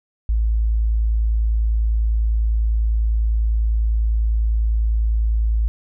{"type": "tone", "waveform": "sine", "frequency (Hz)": 55, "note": "A1", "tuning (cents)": 0, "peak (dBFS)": -15, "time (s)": [0.29, 5.68], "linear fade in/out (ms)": 0, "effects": []}